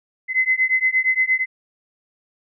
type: beating tone pair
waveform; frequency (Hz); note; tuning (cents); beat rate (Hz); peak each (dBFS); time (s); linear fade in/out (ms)
sine; 2040 / 2048.6; C7 / C7; -44 / -37; 8.6; -19; 0.28-1.46; 50
effects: none